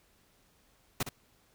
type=noise with echo; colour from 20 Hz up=pink; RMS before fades=-31 dBFS; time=1-1.03 s; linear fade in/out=5 ms; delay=62 ms; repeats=1; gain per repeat=-9 dB; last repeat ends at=1.092 s; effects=pink hiss -67 dBFS RMS until 1.54 s